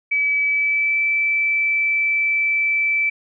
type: tone with pitch glide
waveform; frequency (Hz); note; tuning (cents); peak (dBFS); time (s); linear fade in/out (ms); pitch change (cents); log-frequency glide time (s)
sine; 2291 to 2320; D7 to D7; -44 to -22; -16; 0.11-3.1; 10; +22; 0.45-0.99
effects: none